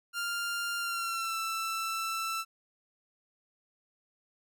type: tone with pitch glide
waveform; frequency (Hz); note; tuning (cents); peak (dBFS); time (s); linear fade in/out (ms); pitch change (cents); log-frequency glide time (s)
sawtooth; 1396.9 to 1330.7; F6 to E6; 0 to +16; -28; 0.13-2.45; 50; -84; 0.78-1.37
effects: none